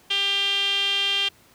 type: tone with band-pass filter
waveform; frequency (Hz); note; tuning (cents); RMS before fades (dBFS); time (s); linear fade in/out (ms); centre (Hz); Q
sawtooth; 397.2; G4; +23; -23; 0.1-1.29; 10; 3100; 9.1
effects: pink hiss -55 dBFS RMS until 1.54 s + high-pass 80 Hz 12 dB/octave